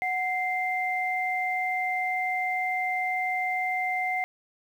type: tone pair together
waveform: sine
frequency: 740 / 2089 Hz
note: F#5 / C7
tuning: 0 / -3 cents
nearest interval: octave + tritone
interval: 1797 cents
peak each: -28 / -28 dBFS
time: 0.02-4.24 s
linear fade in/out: 0 ms
effects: 9-bit